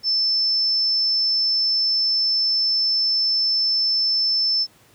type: tone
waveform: sine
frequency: 5290 Hz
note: E8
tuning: 5 cents sharp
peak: -17 dBFS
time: 0.03-4.67 s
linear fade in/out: 50 ms
effects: pink hiss -54 dBFS RMS until 4.94 s + high-pass 80 Hz 12 dB/octave